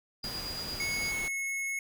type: tone with tremolo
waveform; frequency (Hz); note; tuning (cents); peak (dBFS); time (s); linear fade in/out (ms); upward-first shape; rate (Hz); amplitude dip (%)
sine; 4862; D#8; -41; -35; 0.23-1.12; 10; square; 8.8; 35
type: noise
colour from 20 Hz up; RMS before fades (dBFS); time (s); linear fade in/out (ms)
pink; -41; 0.24-1.28; 0
type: tone with pitch glide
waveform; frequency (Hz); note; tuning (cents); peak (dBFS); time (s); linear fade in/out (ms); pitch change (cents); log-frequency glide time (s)
square; 2200 to 2185; C#7 to C#7; -14 to -26; -32; 0.8-1.79; 2; -12; 1.1-1.35
effects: none